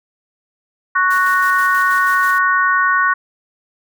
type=harmonic tone; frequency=370 Hz; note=F#4; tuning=in tune; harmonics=3 / 4 / 5; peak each=-15 / -15 / -19 dBFS; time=0.95-3.14 s; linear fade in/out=10 ms
type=noise with tremolo; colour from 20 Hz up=white; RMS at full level=-33 dBFS; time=1.1-2.39 s; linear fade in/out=10 ms; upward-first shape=square; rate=6.2 Hz; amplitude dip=40%
effects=none